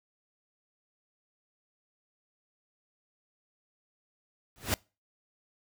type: noise with exponential growth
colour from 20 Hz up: pink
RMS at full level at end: -24 dBFS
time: 4.56-4.74 s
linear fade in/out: 0 ms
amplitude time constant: 39 ms
effects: noise-tail reverb RT60 0.3 s tail -25 dB re dry